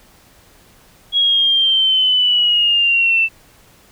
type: linear sweep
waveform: sine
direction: down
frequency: 3322 to 2654 Hz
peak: -11 dBFS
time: 1.12-3.29 s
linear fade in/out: 50 ms
effects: pink hiss -49 dBFS RMS until 3.91 s